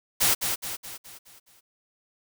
white noise with echo, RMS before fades -21 dBFS, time 0.2-0.35 s, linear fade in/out 20 ms, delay 210 ms, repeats 6, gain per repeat -6 dB, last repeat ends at 1.61 s, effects none

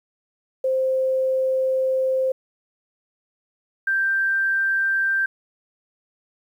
sine tone pair in turn, 523.3 / 1574 Hz, C5 / G6, 0 / +7 cents, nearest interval octave + perfect fifth, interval 1907 cents, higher second, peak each -18 dBFS, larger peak neither, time 0.64-2.32 / 3.87-5.26 s, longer first, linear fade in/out 5 ms, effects 9-bit

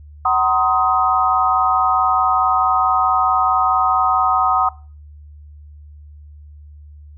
sine chord, C half-diminished seventh, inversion second, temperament just, 753.5 / 941.9 / 1046.5 / 1255.8 Hz, Gb5 / Bb5 / C6 / Eb6, +31 / +18 / 0 / +16 cents, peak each -18 / -22 / -21 / -16 dBFS, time 0.25-4.69 s, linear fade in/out 5 ms, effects noise-tail reverb RT60 0.4 s tail -22 dB re dry + added 74 Hz sine -37 dBFS peak until 7.17 s

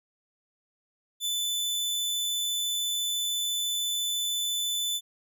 sawtooth tone, 3506 Hz, A7, 7 cents flat, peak -24 dBFS, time 1.2-5.01 s, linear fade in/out 50 ms, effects none

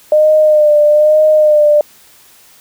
sine tone with vibrato, 606 Hz, D#5, 46 cents flat, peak -5 dBFS, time 0.12-1.81 s, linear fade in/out 2 ms, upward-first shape sine, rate 1.1 Hz, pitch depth 34 cents each way, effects white hiss -44 dBFS RMS until 2.6 s

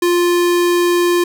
square tone, 350 Hz, F4, 4 cents sharp, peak -12 dBFS, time 0.02-1.24 s, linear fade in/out 5 ms, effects none

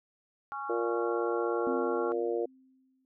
sine chord, Db major, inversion second, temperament equal with one note detuned, 830.6 / 1108.7 / 1374.5 Hz, Ab5 / Db6 / F6, 0 / 0 / -28 cents, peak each -39 dBFS, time 0.52-2.12 s, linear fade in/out 0 ms
harmonic tone, 116.8 Hz, A#2, 4 cents sharp, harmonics 3 / 4 / 5 / 6, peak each -32 / -31 / -38 / -41 dBFS, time 0.69-2.46 s, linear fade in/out 10 ms
sine tone with exponential decay, 261.6 Hz, C4, in tune, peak -31 dBFS, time 1.67-3.05 s, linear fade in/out 1 ms, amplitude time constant 300 ms
effects none

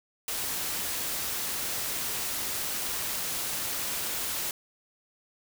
white noise, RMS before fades -32 dBFS, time 0.28-4.51 s, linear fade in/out 2 ms, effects none

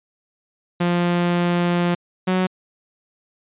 sawtooth tone pair in turn, 174.61 / 184.99 Hz, F3 / F#3, 0 / 0 cents, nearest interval minor second, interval 100 cents, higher second, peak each -13 dBFS, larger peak neither, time 0.8-1.95 / 2.27-2.47 s, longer first, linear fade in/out 10 ms, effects resampled to 8000 Hz

